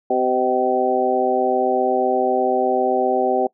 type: harmonic tone with a mistuned harmonic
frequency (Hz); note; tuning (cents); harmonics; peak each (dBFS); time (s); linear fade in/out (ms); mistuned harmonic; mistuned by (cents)
128; C3; -38; 2 / 3 / 4 / 5 / 6; -26 / -21 / -23 / -23 / -20; 0.1-3.47; 5; 5; -35
effects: noise-tail reverb RT60 0.1 s tail -22 dB re dry